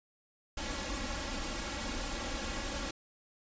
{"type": "noise with comb filter", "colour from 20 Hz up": "pink", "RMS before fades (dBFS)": -37, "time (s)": [0.57, 2.91], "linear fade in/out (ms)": 5, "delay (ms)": 3.6, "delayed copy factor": 0.9, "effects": ["resampled to 16000 Hz"]}